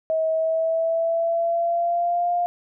sine tone with pitch glide, 640 to 702 Hz, D#5 to F5, +49 to +9 cents, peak -19 dBFS, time 0.1-2.46 s, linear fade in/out 0 ms, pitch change +160 cents, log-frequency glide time 0.29-2.31 s, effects none

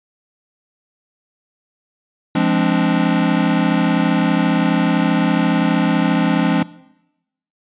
square chord, D half-diminished seventh, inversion first, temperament equal with one note detuned, 172.61 / 207.7 / 261.6 / 293.7 Hz, F3 / Ab3 / C4 / D4, -20 / 0 / 0 / 0 cents, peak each -20 dBFS, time 2.35-6.63 s, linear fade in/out 5 ms, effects noise-tail reverb RT60 0.9 s tail -20 dB re dry + resampled to 8000 Hz

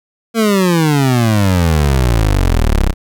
25% pulse exponential sweep, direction down, 232.1 to 30.87 Hz, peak -6 dBFS, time 0.34-2.94 s, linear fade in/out 50 ms, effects none

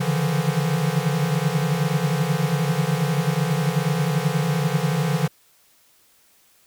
square tone cluster, 140.9 / 149.1 / 161.3 / 171.6 Hz, C#3 / D3 / E3 / F3, +29 / +27 / -37 / -30 cents, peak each -26 dBFS, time 0-5.28 s, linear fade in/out 10 ms, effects white hiss -58 dBFS RMS until 6.66 s

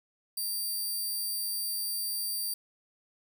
5% pulse tone, 4699 Hz, D8, in tune, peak -24 dBFS, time 0.37-2.54 s, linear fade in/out 5 ms, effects none

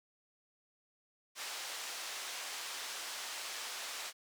white band-pass noise, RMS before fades -43 dBFS, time 1.35-4.13 s, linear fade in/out 50 ms, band 600 to 6300 Hz, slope 12 dB/octave, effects none

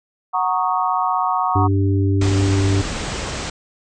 sine chord, D# minor seventh, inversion first, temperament equal, 740 / 932.3 / 1108.7 / 1244.5 Hz, F#5 / A#5 / C#6 / D#6, 0 / 0 / 0 / 0 cents, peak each -21 / -22 / -21 / -25 dBFS, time 0.33-1.68 s, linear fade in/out 20 ms
harmonic tone, 97.8 Hz, G2, 4 cents flat, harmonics 1 / 3 / 4, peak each -15 / -21 / -25 dBFS, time 1.55-2.82 s, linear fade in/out 10 ms
pink low-pass noise, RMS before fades -26 dBFS, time 2.21-3.5 s, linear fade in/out 5 ms, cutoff 8400 Hz, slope 96 dB/octave
effects none

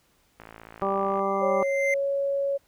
click train, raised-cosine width 0.5 ms, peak -28 dBFS, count 45, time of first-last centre 0.4-1.193 s, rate 55.5 Hz
harmonic tone, 196 Hz, G3, in tune, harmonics 1 / 2 / 3 / 4 / 5 / 6, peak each -33 / -29 / -29 / -30 / -34 / -29 dBFS, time 0.82-1.63 s, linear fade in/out 0 ms
triangle tone with exponential growth, 2084 Hz, C7, 7 cents flat, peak -20 dBFS, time 0.97-1.94 s, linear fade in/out 2 ms, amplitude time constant 210 ms
sine tone with pitch glide, 551 to 556.4 Hz, C#5 to C#5, -11 to +6 cents, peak -23 dBFS, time 1.41-2.58 s, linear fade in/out 20 ms, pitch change +17 cents, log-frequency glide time 1.77-2.07 s
effects pink hiss -65 dBFS RMS until 2.67 s

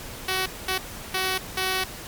5% pulse tone bursts at uneven times, 375.7 Hz, F#4, 26 cents sharp, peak -12 dBFS, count 4, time 0.28-0.46 / 0.68-0.78 / 1.14-1.38 / 1.57-1.84 s, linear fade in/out 5 ms, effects pink hiss -38 dBFS RMS until 2.07 s + MP3 96 kbps

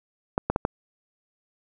clicks, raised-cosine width 1 ms, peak -8 dBFS, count 4, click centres 0.379 / 0.5 / 0.561 / 0.651 s, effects none

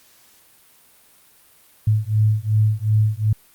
sine beating tone pair, 106.3 / 109 Hz, G#2 / A2, +41 / -16 cents, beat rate 2.7 Hz, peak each -18 dBFS, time 1.87-3.33 s, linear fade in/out 5 ms, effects white hiss -53 dBFS RMS until 3.54 s + Opus 48 kbps

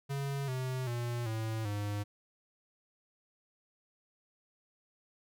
square tone with pitch steps, 139.1 / 129.04 / 119.7 / 111.04 / 103.01 Hz, C#3 / C3 / A#2 / A2 / G#2, +6 / -24 / +46 / +16 / -14 cents, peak -34 dBFS, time 0.09-2.04 s, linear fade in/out 20 ms, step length 390 ms, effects none

